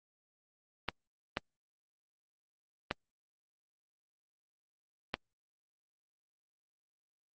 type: clicks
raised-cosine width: 0.3 ms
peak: -15 dBFS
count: 4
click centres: 0.887 / 1.371 / 2.911 / 5.141 s
effects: Opus 24 kbps